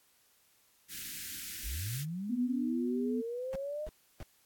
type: band-stop noise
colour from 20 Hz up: white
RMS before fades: -42 dBFS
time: 0.88-2.06 s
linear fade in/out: 50 ms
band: 340 to 1500 Hz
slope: 48 dB/octave
type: linear sweep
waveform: sine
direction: up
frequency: 41.61 to 622.3 Hz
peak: -35 dBFS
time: 1.62-3.89 s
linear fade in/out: 50 ms
type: tone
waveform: sine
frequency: 247.1 Hz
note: B3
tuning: 1 cent sharp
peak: -31 dBFS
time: 2.29-3.22 s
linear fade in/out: 20 ms
type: noise bursts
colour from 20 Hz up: brown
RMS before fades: -42 dBFS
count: 3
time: 3.53-4.228 s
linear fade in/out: 0 ms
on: 26 ms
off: 310 ms
effects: white hiss -68 dBFS RMS until 4.45 s + AAC 64 kbps